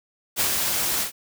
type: noise with ADSR envelope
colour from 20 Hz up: white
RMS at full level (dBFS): -21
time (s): 0.36-1.12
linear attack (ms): 46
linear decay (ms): 84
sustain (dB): -3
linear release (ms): 110
effects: none